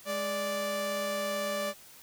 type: tone pair together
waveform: sawtooth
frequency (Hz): 207.9 / 585.7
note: G#3 / D5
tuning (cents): +2 / -5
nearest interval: octave + tritone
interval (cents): 1793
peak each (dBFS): -35 / -27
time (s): 0.05-1.74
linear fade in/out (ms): 50
effects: white hiss -53 dBFS RMS until 2.02 s